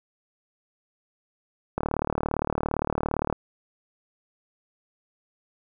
click train, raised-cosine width 1 ms, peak -11 dBFS, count 59, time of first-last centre 1.78-3.327 s, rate 37.5 Hz, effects none

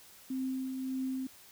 sine tone with tremolo, 261.7 Hz, C4, in tune, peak -31 dBFS, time 0.3-1.27 s, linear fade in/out 5 ms, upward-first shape triangle, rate 1.7 Hz, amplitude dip 40%, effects white hiss -56 dBFS RMS until 1.51 s

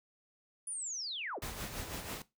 sine linear sweep, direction down, 9956 to 263.3 Hz, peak -37 dBFS, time 0.67-1.39 s, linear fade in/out 5 ms
pink noise with tremolo, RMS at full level -40 dBFS, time 1.42-2.22 s, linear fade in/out 2 ms, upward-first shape sine, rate 6.1 Hz, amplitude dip 50%
effects noise-tail reverb RT60 0.2 s tail -17 dB re dry

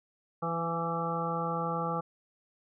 harmonic tone with a mistuned harmonic, 166.8 Hz, E3, 21 cents sharp, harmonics 1 / 2 / 3 / 4 / 5 / 7 / 8, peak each -35 / -43 / -36 / -42 / -36 / -35 / -40 dBFS, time 0.42-2.01 s, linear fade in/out 10 ms, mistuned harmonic 4, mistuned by +25 cents, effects none

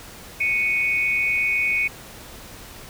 sine tone pair together, 2217 / 2489 Hz, C#7 / D#7, 0 / 0 cents, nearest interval major second, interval 200 cents, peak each -21 / -22 dBFS, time 0.4-1.88 s, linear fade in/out 10 ms, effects pink hiss -41 dBFS RMS until 2.89 s

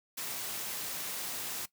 white noise, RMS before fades -38 dBFS, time 0.17-1.66 s, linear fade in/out 10 ms, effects noise-tail reverb RT60 0.1 s tail -18 dB re dry + high-pass 100 Hz 12 dB/octave

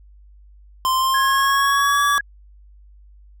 square tone with pitch glide, 1042 to 1149.5 Hz, C6 to D6, -7 to -37 cents, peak -17 dBFS, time 0.85-2.18 s, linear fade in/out 0 ms, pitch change +170 cents, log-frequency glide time 0.96-2.03 s
sine tone, 1661.2 Hz, G#6, in tune, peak -20 dBFS, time 1.14-2.21 s, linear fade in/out 5 ms
effects added 50 Hz sine -44 dBFS peak until 3.4 s

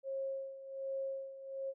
sine tone with tremolo, 540 Hz, C#5, 45 cents flat, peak -35 dBFS, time 0.03-1.74 s, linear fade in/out 50 ms, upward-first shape sine, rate 1.3 Hz, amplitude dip 75%, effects none

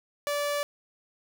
sawtooth tone, 580 Hz, D5, 22 cents flat, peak -23 dBFS, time 0.27-0.63 s, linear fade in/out 0 ms, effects none

